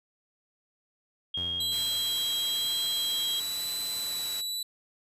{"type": "tone", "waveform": "sine", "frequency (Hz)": 3253, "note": "G#7", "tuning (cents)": -37, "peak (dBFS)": -29, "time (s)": [1.34, 3.4], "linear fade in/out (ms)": 5}
{"type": "tone with exponential decay", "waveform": "sawtooth", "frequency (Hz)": 87.31, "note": "F2", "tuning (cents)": 0, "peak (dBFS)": -35, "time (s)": [1.37, 2.98], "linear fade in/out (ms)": 5, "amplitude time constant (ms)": 350}
{"type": "tone with vibrato", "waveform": "sawtooth", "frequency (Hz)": 3965, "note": "B7", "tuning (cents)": 6, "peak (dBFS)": -28, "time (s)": [1.6, 4.63], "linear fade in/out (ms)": 5, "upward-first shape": "sine", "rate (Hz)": 1, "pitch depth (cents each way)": 14}
{"type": "noise", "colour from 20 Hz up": "white", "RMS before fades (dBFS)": -40, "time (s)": [1.71, 4.42], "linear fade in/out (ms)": 20}
{"effects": ["resampled to 32000 Hz"]}